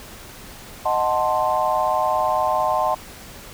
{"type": "chord", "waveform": "sine", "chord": "D# diminished seventh", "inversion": "none", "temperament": "equal", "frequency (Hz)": [622.3, 740, 880, 1046.5], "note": ["D#5", "F#5", "A5", "C6"], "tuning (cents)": [0, 0, 0, 0], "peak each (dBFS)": -23, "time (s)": [0.85, 2.95], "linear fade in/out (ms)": 10, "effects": ["pink hiss -40 dBFS RMS until 3.53 s"]}